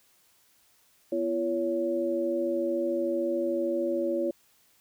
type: tone cluster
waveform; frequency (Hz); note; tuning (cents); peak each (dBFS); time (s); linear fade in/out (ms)
sine; 247.7 / 341.1 / 561; B3 / F4 / C#5; +5 / -41 / +21; -35 / -28 / -29; 1.12-4.31; 5
effects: white hiss -64 dBFS RMS until 4.8 s